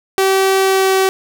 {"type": "tone with pitch glide", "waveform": "sawtooth", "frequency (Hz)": [384.6, 381.9], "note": ["G4", "G4"], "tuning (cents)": [-33, -45], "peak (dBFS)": -7, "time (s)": [0.18, 1.09], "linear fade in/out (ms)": 0, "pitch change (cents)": -12, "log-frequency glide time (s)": [0.58, 0.95], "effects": ["7-bit"]}